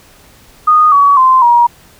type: tone with pitch steps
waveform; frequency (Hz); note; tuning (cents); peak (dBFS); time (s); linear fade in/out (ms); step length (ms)
sine; 1234 / 1131.6 / 1037.7 / 951.5; D#6 / C#6 / C6 / A#5; -15 / +35 / -15 / +35; -4; 0.67-1.67; 10; 250
effects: pink hiss -43 dBFS RMS until 1.99 s